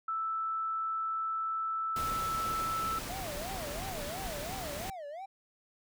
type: tone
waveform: sine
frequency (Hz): 1318.5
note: E6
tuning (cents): 0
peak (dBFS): -31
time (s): 0.08-2.99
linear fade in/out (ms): 5
type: noise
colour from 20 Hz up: pink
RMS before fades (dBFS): -40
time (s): 1.96-4.9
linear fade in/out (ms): 2
type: tone with vibrato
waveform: triangle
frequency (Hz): 668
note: E5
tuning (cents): +23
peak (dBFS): -38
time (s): 3.09-5.26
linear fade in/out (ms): 10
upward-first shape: sine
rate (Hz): 2.9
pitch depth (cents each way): 270
effects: none